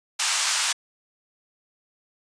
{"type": "band-pass noise", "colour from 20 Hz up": "white", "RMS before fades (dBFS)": -24, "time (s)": [0.19, 0.73], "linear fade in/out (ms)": 10, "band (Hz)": [860, 8500], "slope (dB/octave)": 24, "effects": ["resampled to 22050 Hz"]}